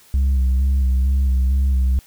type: tone with vibrato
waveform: sine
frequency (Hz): 65.9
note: C2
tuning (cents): +13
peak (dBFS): -11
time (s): 0.14-1.99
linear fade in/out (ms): 0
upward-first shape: square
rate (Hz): 2.2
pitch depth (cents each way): 34
effects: tanh soft clip ceiling -13 dBFS + white hiss -50 dBFS RMS until 2.06 s